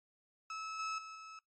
35% pulse tone with level steps, 1300 Hz, E6, 24 cents flat, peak -39 / -35 / -45 / -47 dBFS, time 0.5-1.39 s, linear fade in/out 2 ms, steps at 0.79 / 0.98 / 1.15 s, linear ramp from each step 5 ms, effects noise-tail reverb RT60 0.2 s tail -26 dB re dry + MP3 32 kbps

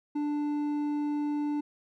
triangle tone with hard clipping, 294.4 Hz, D4, 4 cents sharp, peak -29 dBFS, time 0.15-1.61 s, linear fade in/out 10 ms, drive 9 dB, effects none

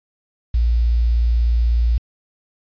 sine tone with quantisation, 58.2 Hz, A#1, 2 cents flat, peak -13 dBFS, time 0.54-1.98 s, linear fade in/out 5 ms, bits 7, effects resampled to 11025 Hz

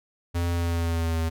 square tone with pitch glide, 86 to 81.74 Hz, F2 to E2, -26 to -14 cents, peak -24 dBFS, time 0.34-1.3 s, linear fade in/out 20 ms, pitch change -88 cents, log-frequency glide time 0.51-1.19 s, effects none

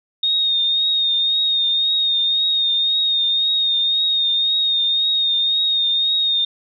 sine tone with vibrato, 3700 Hz, A#7, 14 cents flat, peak -15 dBFS, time 0.23-6.45 s, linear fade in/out 5 ms, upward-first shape triangle, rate 1.9 Hz, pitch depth 39 cents each way, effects none

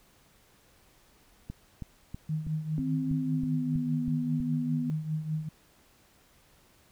click train, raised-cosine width 5 ms, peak -25 dBFS, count 10, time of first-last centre 1.5-4.403 s, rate 3.1 Hz
sine tone with tremolo, 155.56 Hz, D#3, in tune, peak -26 dBFS, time 2.29-5.49 s, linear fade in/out 5 ms, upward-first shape triangle, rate 5 Hz, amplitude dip 75%
sine tone with pitch glide, 261.6 to 245.5 Hz, C4 to B3, 0 to -10 cents, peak -29 dBFS, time 2.78-4.9 s, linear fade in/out 0 ms, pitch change -110 cents, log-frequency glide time 3.13-3.95 s
effects pink hiss -62 dBFS RMS until 6.91 s

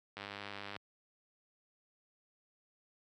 click train, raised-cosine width 0.3 ms, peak -27 dBFS, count 61, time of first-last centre 0.17-0.764 s, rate 101 Hz, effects high-pass 80 Hz 12 dB/octave

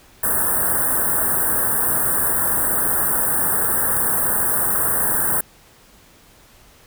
white band-stop noise, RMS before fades -19 dBFS, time 0.23-5.41 s, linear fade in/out 5 ms, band 1800 to 8300 Hz, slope 96 dB/octave, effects pink hiss -50 dBFS RMS until 6.86 s

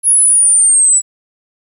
sine linear sweep, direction down, 10580 to 7800 Hz, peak -6 dBFS, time 0.03-1.02 s, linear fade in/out 50 ms, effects 8-bit

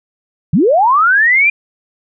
sine linear sweep, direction up, 128 to 2426 Hz, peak -7 dBFS, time 0.53-1.5 s, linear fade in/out 5 ms, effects none

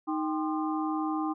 sine tone cluster, 311.2 / 787 / 1048 / 1211 Hz, D#4 / G5 / C6 / D#6, 0 / +7 / +2 / -47 cents, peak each -29 / -35 / -37 / -38 dBFS, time 0.07-1.34 s, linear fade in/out 20 ms, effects none

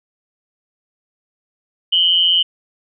sine tone pair together, 2945 / 3120 Hz, F#7 / G7, -9 / -9 cents, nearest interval minor second, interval 100 cents, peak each -14 dBFS, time 1.92-2.43 s, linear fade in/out 10 ms, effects none

